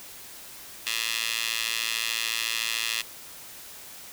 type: tone with high-pass filter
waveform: 15% pulse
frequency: 113.7 Hz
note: A#2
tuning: 43 cents flat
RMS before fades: -29 dBFS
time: 0.86-3.02 s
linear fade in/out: 10 ms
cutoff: 2800 Hz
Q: 1.7
effects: white hiss -44 dBFS RMS until 4.12 s